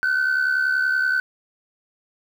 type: tone pair together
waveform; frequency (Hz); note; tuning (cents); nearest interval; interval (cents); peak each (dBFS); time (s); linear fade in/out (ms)
sine; 1453.5 / 1524; F#6 / G6; -31 / -49; minor second; 82; -22 / -17; 0.03-1.2; 0
effects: tanh soft clip ceiling -15 dBFS + 8-bit